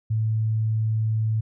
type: tone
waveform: sine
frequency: 110 Hz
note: A2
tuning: in tune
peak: -20 dBFS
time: 0.1-1.41 s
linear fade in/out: 10 ms
effects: none